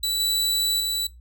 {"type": "tone with level steps", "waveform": "sawtooth", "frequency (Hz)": 3951, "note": "B7", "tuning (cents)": 0, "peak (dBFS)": [-19, -17, -20], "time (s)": [0.03, 1.07], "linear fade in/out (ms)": 5, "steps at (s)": [0.2, 0.8], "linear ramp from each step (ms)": 2, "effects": ["noise-tail reverb RT60 0.2 s tail -20 dB re dry", "added 60 Hz sine -44 dBFS peak until 1.2 s"]}